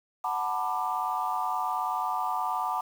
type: chord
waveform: sine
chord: B minor seventh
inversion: second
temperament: just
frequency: 740.8 / 889 / 987.8 / 1185.3 Hz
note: F#5 / A5 / B5 / D6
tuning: +2 / +18 / 0 / +16 cents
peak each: -32 dBFS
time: 0.24-2.81 s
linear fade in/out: 5 ms
effects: tanh soft clip ceiling -16 dBFS + 8-bit